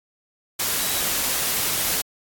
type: tone in noise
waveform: sine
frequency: 3900 Hz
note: B7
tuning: 23 cents flat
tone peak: -33 dBFS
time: 0.79-1.01 s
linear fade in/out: 10 ms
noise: white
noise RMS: -23 dBFS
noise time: 0.59-2.02 s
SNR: -13 dB
effects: AAC 64 kbps